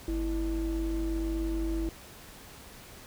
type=ring-modulated tone; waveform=triangle; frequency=139.8 Hz; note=C#3; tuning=15 cents sharp; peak=-23 dBFS; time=0.08-1.89 s; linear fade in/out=2 ms; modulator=189 Hz; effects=pink hiss -49 dBFS RMS until 3.06 s

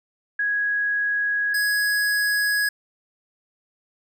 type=tone pair in turn; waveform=sine / square; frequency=1661.2 / 1668.4 Hz; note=G#6 / G#6; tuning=0 / +7 cents; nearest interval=unison; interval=7 cents; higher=second; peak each=-20 dBFS; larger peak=neither; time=0.39-1.54 / 1.54-2.69 s; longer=neither; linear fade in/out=5 ms; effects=none

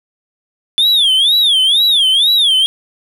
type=tone with vibrato; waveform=triangle; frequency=3455 Hz; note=A7; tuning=32 cents flat; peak=-7 dBFS; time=0.78-2.66 s; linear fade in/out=0 ms; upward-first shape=sine; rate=2.1 Hz; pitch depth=220 cents each way; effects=none

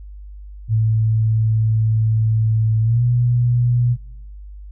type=tone with pitch glide; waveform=sine; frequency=110.5 to 121.2 Hz; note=A2 to B2; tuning=+8 to -32 cents; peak=-13 dBFS; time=0.68-3.97 s; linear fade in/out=50 ms; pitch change=+160 cents; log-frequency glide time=2.82-3.03 s; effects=noise-tail reverb RT60 0.8 s tail -23 dB re dry + added 50 Hz sine -33 dBFS peak until 4.71 s

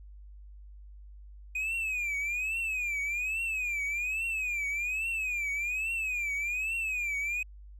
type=tone with vibrato; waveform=triangle; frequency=2475 Hz; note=D#7; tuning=10 cents flat; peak=-28 dBFS; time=1.55-7.43 s; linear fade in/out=5 ms; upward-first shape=triangle; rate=1.2 Hz; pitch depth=180 cents each way; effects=added 50 Hz sine -46 dBFS peak until 7.79 s

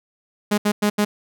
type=tone bursts at uneven times; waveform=sawtooth; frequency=207.7 Hz; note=G#3; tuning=in tune; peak=-12 dBFS; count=4; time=0.51-0.58 / 0.65-0.72 / 0.82-0.9 / 0.98-1.05 s; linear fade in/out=10 ms; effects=none

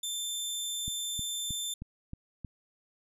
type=tone; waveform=20% pulse; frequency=3554 Hz; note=A7; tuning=17 cents sharp; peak=-27 dBFS; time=0.03-1.74 s; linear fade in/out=5 ms
type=click train; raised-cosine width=5 ms; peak=-27 dBFS; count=6; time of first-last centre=0.88-2.447 s; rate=3.19 Hz
effects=none

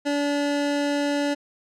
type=tone; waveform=25% pulse; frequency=287.8 Hz; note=D4; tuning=35 cents flat; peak=-18 dBFS; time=0.05-1.35 s; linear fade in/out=20 ms; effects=low-pass 7000 Hz 12 dB/octave

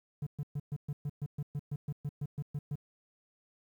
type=tone bursts; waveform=triangle; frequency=145 Hz; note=D3; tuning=22 cents flat; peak=-30 dBFS; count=16; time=0.22-2.756 s; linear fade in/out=5 ms; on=46 ms; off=120 ms; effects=tanh soft clip ceiling -26 dBFS + 11-bit

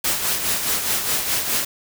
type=noise with tremolo; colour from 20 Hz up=white; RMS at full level=-20 dBFS; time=0.04-1.65 s; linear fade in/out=5 ms; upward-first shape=sine; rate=4.8 Hz; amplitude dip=50%; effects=none

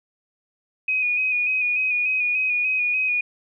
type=tone with vibrato; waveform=sine; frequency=2489 Hz; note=D#7; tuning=in tune; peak=-19 dBFS; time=0.88-3.21 s; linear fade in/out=5 ms; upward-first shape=square; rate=3.4 Hz; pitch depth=26 cents each way; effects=none

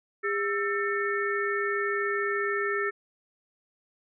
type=tone cluster; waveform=sine; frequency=404.3 / 1328 / 1793 / 2205 Hz; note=G#4 / E6 / A6 / C#7; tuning=-46 / +12 / +32 / -10 cents; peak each=-29 / -32 / -30 / -37 dBFS; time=0.23-2.91 s; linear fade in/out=20 ms; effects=none

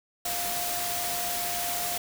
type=tone in noise; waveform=sine; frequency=703 Hz; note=F5; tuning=11 cents sharp; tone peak=-34 dBFS; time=0.25-1.98 s; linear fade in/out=5 ms; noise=white; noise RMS=-31 dBFS; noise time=0.25-1.98 s; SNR=-6 dB; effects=none

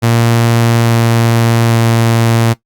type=tone with pitch steps; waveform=sawtooth; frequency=116.54 / 115.87 / 115.2 Hz; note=A#2 / A#2 / A#2; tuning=0 / -10 / -20 cents; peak=-4 dBFS; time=0.02-2.54 s; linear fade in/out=20 ms; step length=840 ms; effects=noise-tail reverb RT60 0.1 s tail -17 dB re dry + Opus 48 kbps

